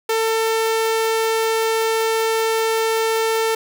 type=tone; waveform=sawtooth; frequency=447.4 Hz; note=A4; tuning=29 cents sharp; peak=-13 dBFS; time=0.09-3.55 s; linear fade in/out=5 ms; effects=none